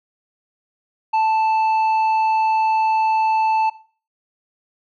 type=tone with tanh clipping; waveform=triangle; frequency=880 Hz; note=A5; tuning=in tune; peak=-16 dBFS; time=1.13-3.7 s; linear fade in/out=10 ms; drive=10 dB; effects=noise-tail reverb RT60 0.4 s tail -17 dB re dry